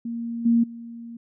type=tone with level steps; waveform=sine; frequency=233.1 Hz; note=A#3; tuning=in tune; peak=-27 / -15 / -35 dBFS; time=0.05-1.17 s; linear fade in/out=5 ms; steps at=0.45 / 0.63 s; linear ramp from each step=10 ms; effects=none